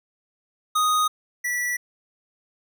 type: tone pair in turn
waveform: square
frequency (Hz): 1244.5 / 1954.3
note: D#6 / B6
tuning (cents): 0 / -19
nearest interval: minor sixth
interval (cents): 781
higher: second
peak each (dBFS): -19 / -24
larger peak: first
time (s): 0.75-1.08 / 1.44-1.77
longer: neither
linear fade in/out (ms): 10
effects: none